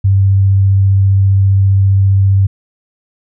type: tone with vibrato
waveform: sine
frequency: 97.5 Hz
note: G2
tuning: 9 cents flat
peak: -6 dBFS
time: 0.04-2.47 s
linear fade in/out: 10 ms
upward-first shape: sine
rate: 15 Hz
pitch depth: 9 cents each way
effects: none